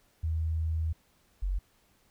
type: tone pair in turn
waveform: sine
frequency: 80.3 / 46.67 Hz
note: E2 / F#1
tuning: -45 / +16 cents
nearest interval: major sixth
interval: 939 cents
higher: first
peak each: -27 dBFS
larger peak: neither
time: 0.23-0.93 / 1.42-1.59 s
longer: first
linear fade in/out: 10 ms
effects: pink hiss -67 dBFS RMS until 2.1 s